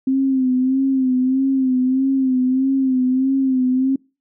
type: tone with vibrato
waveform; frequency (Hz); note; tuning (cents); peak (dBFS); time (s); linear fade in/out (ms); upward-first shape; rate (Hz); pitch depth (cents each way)
sine; 261.6; C4; 0; -14; 0.07-3.96; 5; sine; 1.6; 54
effects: noise-tail reverb RT60 0.3 s tail -25 dB re dry